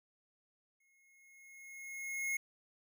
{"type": "tone with exponential growth", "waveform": "square", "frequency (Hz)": 2163, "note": "C#7", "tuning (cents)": -43, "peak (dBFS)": -33, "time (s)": [0.8, 2.37], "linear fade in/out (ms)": 5, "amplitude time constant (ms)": 340, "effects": []}